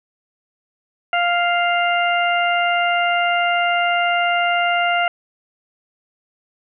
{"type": "harmonic tone", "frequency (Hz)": 698.5, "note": "F5", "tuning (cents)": 0, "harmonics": [1, 2, 3, 4], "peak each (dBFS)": [-18, -21, -23, -24], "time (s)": [1.13, 5.08], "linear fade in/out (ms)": 2, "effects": []}